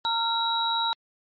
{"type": "tone cluster", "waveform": "sine", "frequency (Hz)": [918, 1378, 3866], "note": ["A#5", "F6", "B7"], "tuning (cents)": [-27, -24, -38], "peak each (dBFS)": [-26, -32, -26], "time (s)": [0.05, 0.93], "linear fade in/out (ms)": 0, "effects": ["MP3 32 kbps"]}